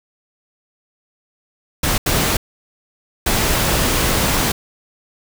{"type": "noise bursts at uneven times", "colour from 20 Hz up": "pink", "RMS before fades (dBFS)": -17, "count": 3, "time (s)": [[1.83, 1.98], [2.06, 2.37], [3.26, 4.52]], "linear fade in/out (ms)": 5, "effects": []}